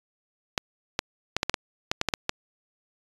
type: clicks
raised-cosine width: 0.2 ms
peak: -6 dBFS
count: 11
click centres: 0.578 / 0.991 / 1.366 / 1.431 / 1.496 / 1.542 / 1.915 / 2.014 / 2.087 / 2.138 / 2.294 s
effects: resampled to 24000 Hz